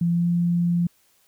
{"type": "tone with pitch glide", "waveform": "sine", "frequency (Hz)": [170.8, 172.88], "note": ["F3", "F3"], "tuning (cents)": [-38, -17], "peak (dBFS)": -18, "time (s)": [0.01, 0.87], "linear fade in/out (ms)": 5, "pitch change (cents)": 21, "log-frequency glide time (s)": [0.11, 0.27], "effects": ["white hiss -62 dBFS RMS until 1.27 s"]}